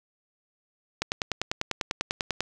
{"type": "click train", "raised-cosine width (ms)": 0.2, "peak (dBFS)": -9, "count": 15, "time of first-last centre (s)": [1.02, 2.406], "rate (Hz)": 10.1, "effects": []}